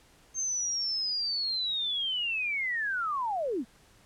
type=linear sweep; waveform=sine; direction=down; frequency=6380 to 200 Hz; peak=-28 dBFS; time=0.34-3.65 s; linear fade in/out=50 ms; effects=pink hiss -60 dBFS RMS until 4.05 s + low-pass 11000 Hz 12 dB/octave